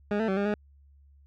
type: tone with pitch steps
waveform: 20% pulse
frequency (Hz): 206.1 / 222.6 / 191.3 / 201.6 / 208.5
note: G#3 / A3 / G3 / G3 / G#3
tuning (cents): -13 / +20 / -42 / +49 / +7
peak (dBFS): -20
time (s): 0.11-0.54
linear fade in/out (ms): 2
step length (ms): 86
effects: added 70 Hz sine -54 dBFS peak until 1.26 s + low-pass 2000 Hz 12 dB/octave